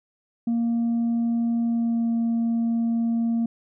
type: tone with pitch glide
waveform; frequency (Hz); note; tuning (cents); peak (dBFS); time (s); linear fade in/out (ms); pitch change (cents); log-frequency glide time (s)
sine; 233.1 to 231; A#3 to A#3; 0 to -16; -18; 0.47-3.46; 5; -16; 1.62-2.11
effects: tanh soft clip ceiling -19 dBFS